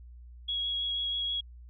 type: tone with vibrato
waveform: sine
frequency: 3322 Hz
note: G#7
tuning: in tune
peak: -29 dBFS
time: 0.48-1.41 s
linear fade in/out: 10 ms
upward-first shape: sine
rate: 6.2 Hz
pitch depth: 10 cents each way
effects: added 60 Hz sine -46 dBFS peak until 1.69 s